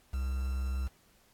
triangle tone with quantisation, 65.41 Hz, C2, in tune, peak -28 dBFS, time 0.13-0.88 s, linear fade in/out 10 ms, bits 8, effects pink hiss -65 dBFS RMS until 1.33 s + AAC 64 kbps

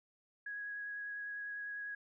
sine tone with vibrato, 1661.2 Hz, G#6, in tune, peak -40 dBFS, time 0.46-1.95 s, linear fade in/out 5 ms, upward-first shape sine, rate 10 Hz, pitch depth 10 cents each way, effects none

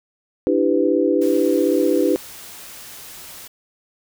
sine chord, E minor seventh, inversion third, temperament equal with one note detuned, 293.7 / 329.6 / 392 / 500.2 Hz, D4 / E4 / G4 / B4, 0 / 0 / 0 / +22 cents, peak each -20 dBFS, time 0.47-2.16 s, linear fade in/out 0 ms
white noise, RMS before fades -38 dBFS, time 1.21-3.48 s, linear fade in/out 10 ms
effects none

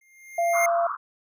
square tone with exponential growth, 2115 Hz, C7, 18 cents sharp, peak -21 dBFS, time 0.01-0.66 s, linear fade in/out 5 ms, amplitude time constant 140 ms
sine tone, 683 Hz, F5, 39 cents flat, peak -20 dBFS, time 0.38-0.87 s, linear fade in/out 5 ms
white band-pass noise, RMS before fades -31 dBFS, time 0.53-0.97 s, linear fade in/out 20 ms, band 1000 to 1400 Hz, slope 96 dB/octave
effects none

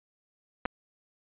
clicks, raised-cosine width 0.5 ms, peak -15 dBFS, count 2, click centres 0.654 / 0.658 s, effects resampled to 8000 Hz

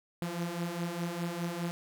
sawtooth beating tone pair, 168.6 / 173.5 Hz, E3 / F3, +39 / -11 cents, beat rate 4.9 Hz, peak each -34 / -31 dBFS, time 0.22-1.71 s, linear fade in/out 0 ms, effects none

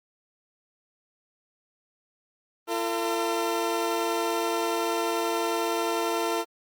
20% pulse tone pair together, 340.3 / 450 Hz, F4 / A4, -45 / +39 cents, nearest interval perfect fourth, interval 484 cents, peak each -23 dBFS, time 2.67-6.45 s, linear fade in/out 50 ms, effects Opus 32 kbps

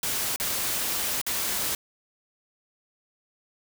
white noise with dropouts, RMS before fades -28 dBFS, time 0.03-1.75 s, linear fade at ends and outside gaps 2 ms, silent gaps 0.361-0.399 / 1.215-1.265 s, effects none

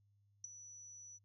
sine tone with ADSR envelope, 5920 Hz, F#8, in tune, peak -39 dBFS, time 0.44-1.19 s, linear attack 4 ms, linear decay 12 ms, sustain -13 dB, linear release 31 ms, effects added 101 Hz sine -70 dBFS peak until 1.24 s

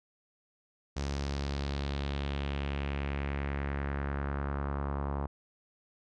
sawtooth tone with low-pass filter sweep, 70.2 Hz, C#2, 22 cents sharp, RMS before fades -34 dBFS, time 0.96-5.27 s, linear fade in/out 10 ms, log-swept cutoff 5900 to 1000 Hz, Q 2.3, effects none

